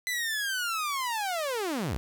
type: linear sweep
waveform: sawtooth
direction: down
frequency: 2023 to 43.15 Hz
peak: -25 dBFS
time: 0.07-1.97 s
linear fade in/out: 0 ms
effects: 9-bit